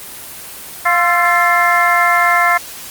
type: harmonic tone with a mistuned harmonic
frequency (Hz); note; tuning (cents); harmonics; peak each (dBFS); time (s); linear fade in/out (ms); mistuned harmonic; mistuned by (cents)
350; F4; +4; 2 / 3 / 4 / 5 / 6; -16 / -16 / -16 / -16 / -16; 0.85-2.58; 10; 4; -67
effects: white hiss -31 dBFS RMS until 2.9 s + Opus 24 kbps